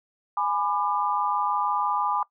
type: chord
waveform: sine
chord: G# diminished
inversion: none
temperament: just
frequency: 830.6 / 996.7 / 1196.1 Hz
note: G#5 / B5 / D6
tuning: 0 / +16 / +31 cents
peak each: -27 dBFS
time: 0.37-2.23 s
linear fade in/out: 2 ms
effects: noise-tail reverb RT60 0.1 s tail -20 dB re dry